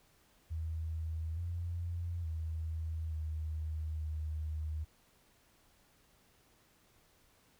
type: tone with pitch steps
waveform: sine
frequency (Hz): 80.4 / 86.1 / 80.3 / 78.3 / 77.5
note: E2 / F2 / E2 / D#2 / D#2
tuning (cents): -43 / -24 / -45 / +11 / -6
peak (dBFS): -35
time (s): 0.5-4.85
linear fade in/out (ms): 20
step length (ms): 870
effects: pink hiss -68 dBFS RMS until 7.59 s